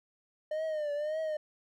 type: tone with vibrato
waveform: triangle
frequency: 608 Hz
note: D#5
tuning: 40 cents flat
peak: -29 dBFS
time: 0.51-1.37 s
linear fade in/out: 5 ms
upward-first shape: triangle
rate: 1.8 Hz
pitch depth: 95 cents each way
effects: none